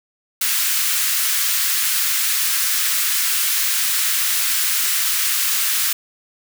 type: high-pass noise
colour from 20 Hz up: white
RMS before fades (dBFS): -19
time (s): 0.41-5.93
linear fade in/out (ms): 5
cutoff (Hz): 1300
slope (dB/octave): 24
effects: none